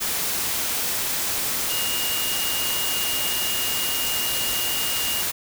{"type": "tone in noise", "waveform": "sine", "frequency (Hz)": 2849, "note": "F7", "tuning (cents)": 34, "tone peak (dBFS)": -28, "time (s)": [1.69, 5.23], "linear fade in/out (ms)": 20, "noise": "white", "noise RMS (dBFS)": -25, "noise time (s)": [0, 5.32], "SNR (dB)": -6, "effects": []}